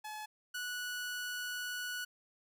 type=tone pair in turn; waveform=sawtooth; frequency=855 / 1472.7 Hz; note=A5 / F#6; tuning=-50 / -9 cents; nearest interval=major sixth; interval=941 cents; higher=second; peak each=-38 / -34 dBFS; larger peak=second; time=0.04-0.26 / 0.54-2.05 s; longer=second; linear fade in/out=10 ms; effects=none